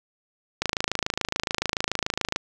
click train, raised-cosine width 0.2 ms, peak -6 dBFS, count 48, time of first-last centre 0.62-2.361 s, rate 27 Hz, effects none

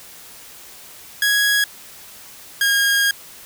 sawtooth tone pair in turn, 1661.2 / 1628.9 Hz, G#6 / G#6, 0 / -34 cents, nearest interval unison, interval 34 cents, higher first, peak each -11 dBFS, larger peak neither, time 1.22-1.64 / 2.61-3.11 s, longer second, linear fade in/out 2 ms, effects white hiss -41 dBFS RMS until 3.45 s

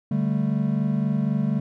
triangle chord, D suspended fourth, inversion none, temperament equal, 146.83 / 196 / 220 Hz, D3 / G3 / A3, 0 / 0 / 0 cents, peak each -23 dBFS, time 0.11-1.6 s, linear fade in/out 5 ms, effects none

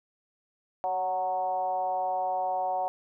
sine tone with frequency modulation, 740 Hz, F#5, in tune, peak -26 dBFS, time 0.84-2.88 s, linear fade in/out 0 ms, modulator 181 Hz, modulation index 0.86, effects none

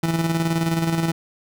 30% pulse tone with tremolo, 165.1 Hz, E3, 3 cents sharp, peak -15 dBFS, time 0.03-1.12 s, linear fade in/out 5 ms, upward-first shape square, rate 19 Hz, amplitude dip 45%, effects none

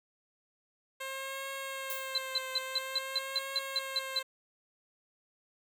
10% pulse tone with vibrato, 532 Hz, C5, 29 cents sharp, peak -29 dBFS, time 1-4.23 s, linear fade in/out 10 ms, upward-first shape triangle, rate 0.49 Hz, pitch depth 36 cents each way
violet noise with exponential decay, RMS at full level -35 dBFS, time 1.9-2.21 s, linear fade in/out 1 ms, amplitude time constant 66 ms
sine tone bursts, 4054 Hz, B7, 45 cents sharp, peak -27 dBFS, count 11, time 2.15-4.191 s, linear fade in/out 2 ms, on 31 ms, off 170 ms
effects none

